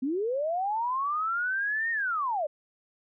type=linear two-way sweep; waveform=sine; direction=up then down; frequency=246.9 to 1864.7 to 559 Hz; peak=-26 dBFS; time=0.02-2.47 s; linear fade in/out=10 ms; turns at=1.91 s; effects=none